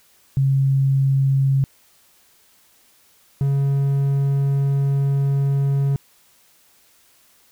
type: tone pair in turn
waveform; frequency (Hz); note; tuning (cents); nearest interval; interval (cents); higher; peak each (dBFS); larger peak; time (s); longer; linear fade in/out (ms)
sine / triangle; 135.8 / 138.81; C#3 / C#3; -35 / +3; unison; 38; second; -14; neither; 0.37-1.64 / 3.41-5.96; second; 0
effects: white hiss -56 dBFS RMS until 7.51 s